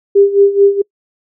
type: tone with tremolo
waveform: sine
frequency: 399.6 Hz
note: G4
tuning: 33 cents sharp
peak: -3 dBFS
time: 0.15-0.82 s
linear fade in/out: 10 ms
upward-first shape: sine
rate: 4.6 Hz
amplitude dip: 80%
effects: noise-tail reverb RT60 0.1 s tail -26 dB re dry